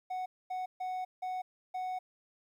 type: tone bursts at uneven times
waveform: triangle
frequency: 740 Hz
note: F#5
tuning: in tune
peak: -32 dBFS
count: 5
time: 0.1-0.26 / 0.5-0.66 / 0.8-1.05 / 1.22-1.42 / 1.74-1.99 s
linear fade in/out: 10 ms
effects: 12-bit